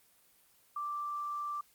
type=tone; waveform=sine; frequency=1174.7 Hz; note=D6; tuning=in tune; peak=-34 dBFS; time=0.76-1.61 s; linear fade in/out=5 ms; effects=white hiss -66 dBFS RMS until 1.74 s + Opus 24 kbps